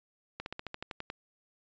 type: slowing click train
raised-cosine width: 0.3 ms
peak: -22 dBFS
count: 10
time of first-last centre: 0.4-1.101 s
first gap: 61 ms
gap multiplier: 1.06
effects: resampled to 16000 Hz